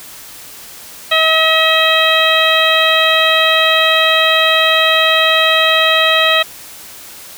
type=harmonic tone; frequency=640 Hz; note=D#5; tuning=49 cents sharp; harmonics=1 / 2 / 3 / 4 / 5 / 6; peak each=-16 / -16 / -16 / -16 / -16 / -16 dBFS; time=1.11-6.43 s; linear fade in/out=10 ms; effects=white hiss -34 dBFS RMS until 7.37 s